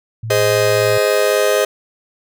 sine tone, 112 Hz, A2, 31 cents sharp, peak -22 dBFS, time 0.23-0.98 s, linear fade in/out 5 ms
45% pulse chord, Ab major, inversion none, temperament just, 415.3 / 519.1 / 623 Hz, Ab4 / C5 / Eb5, 0 / -14 / +2 cents, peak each -17 dBFS, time 0.3-1.65 s, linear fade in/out 5 ms
effects none

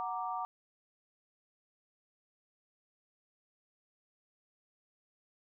sine chord, Gb augmented, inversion none, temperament equal, 740 / 932.3 / 1174.7 Hz, Gb5 / Bb5 / D6, 0 / 0 / 0 cents, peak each -38 / -39 / -39 dBFS, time 0-0.45 s, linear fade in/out 0 ms, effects none

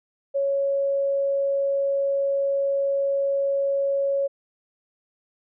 sine tone, 554.4 Hz, C#5, in tune, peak -20 dBFS, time 0.34-4.28 s, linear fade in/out 20 ms, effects none

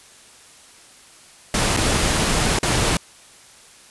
pink noise with dropouts, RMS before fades -19 dBFS, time 1.54-2.97 s, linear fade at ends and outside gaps 2 ms, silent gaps 1.766-1.771 / 2.589-2.63 s, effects white hiss -47 dBFS RMS until 3.9 s + resampled to 24000 Hz

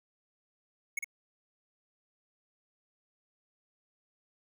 square tone with echo, 2200 Hz, C#7, 14 cents flat, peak -30 dBFS, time 0.97-0.99 s, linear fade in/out 5 ms, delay 54 ms, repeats 1, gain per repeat -5 dB, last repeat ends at 1.044 s, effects none

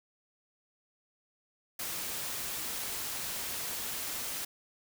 white noise, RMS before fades -37 dBFS, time 1.79-4.45 s, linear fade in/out 5 ms, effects none

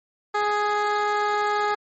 15% pulse tone with band-pass filter, 416.1 Hz, G#4, 3 cents sharp, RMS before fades -23 dBFS, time 0.34-1.75 s, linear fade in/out 10 ms, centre 1000 Hz, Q 0.59, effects MP3 32 kbps

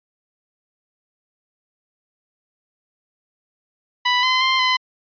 15% pulse tone with pitch steps, 989 / 1025 / 1046 / 1019 Hz, B5 / C6 / C6 / C6, +2 / -36 / -1 / -46 cents, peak -9 dBFS, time 4.05-4.77 s, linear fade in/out 10 ms, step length 180 ms, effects resampled to 11025 Hz

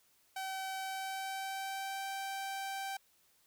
sawtooth tone with pitch glide, 766 to 779.4 Hz, G5 to G5, -40 to -10 cents, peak -34 dBFS, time 0.36-2.97 s, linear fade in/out 5 ms, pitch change +30 cents, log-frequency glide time 0.78-2.06 s, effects white hiss -70 dBFS RMS until 3.46 s

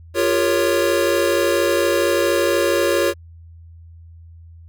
square chord, G half-diminished seventh, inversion third, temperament equal with one note detuned, 349.2 / 401.9 / 466.2 / 554.4 Hz, F4 / G4 / Bb4 / Db5, 0 / +43 / 0 / 0 cents, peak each -21 / -24 / -24 / -20 dBFS, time 0.14-3.14 s, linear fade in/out 50 ms, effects added 83 Hz sine -39 dBFS peak until 4.68 s

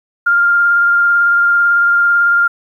sine tone with vibrato, 1400 Hz, F6, 4 cents sharp, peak -8 dBFS, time 0.26-2.48 s, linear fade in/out 10 ms, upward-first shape sine, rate 18 Hz, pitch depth 11 cents each way, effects 8-bit

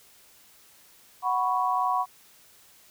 sine chord, F# suspended fourth, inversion none, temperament just, 740 / 986.7 / 1110 Hz, F#5 / B5 / C#6, 0 / -2 / +2 cents, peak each -27 dBFS, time 1.22-2.06 s, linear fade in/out 50 ms, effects white hiss -56 dBFS RMS until 2.9 s

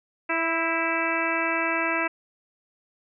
harmonic tone with a mistuned harmonic, 330 Hz, E4, 2 cents sharp, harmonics 1 / 2 / 3 / 4 / 5 / 6 / 7 / 8, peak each -31 / -31 / -31 / -31 / -31 / -31 / -31 / -31 dBFS, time 0.29-2.08 s, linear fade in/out 10 ms, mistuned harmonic 5, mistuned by -32 cents, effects none

